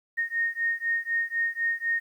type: beating tone pair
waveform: sine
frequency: 1848 / 1852 Hz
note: A#6 / A#6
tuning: -16 / -12 cents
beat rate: 4 Hz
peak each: -28 dBFS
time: 0.17-2 s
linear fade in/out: 20 ms
effects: 10-bit